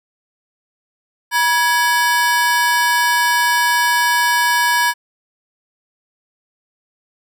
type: ring-modulated tone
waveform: 40% pulse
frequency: 1318.5 Hz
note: E6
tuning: in tune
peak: -9 dBFS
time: 1.31-4.94 s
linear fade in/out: 50 ms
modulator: 352 Hz
effects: none